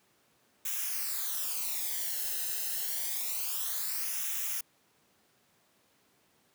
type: noise with flanger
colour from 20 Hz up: blue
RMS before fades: -34 dBFS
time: 0.65-4.61 s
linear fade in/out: 5 ms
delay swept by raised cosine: 0.22 to 0.88 ms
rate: 0.27 Hz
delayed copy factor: -0.7
effects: pink hiss -68 dBFS RMS until 6.54 s + high-pass 150 Hz 12 dB/octave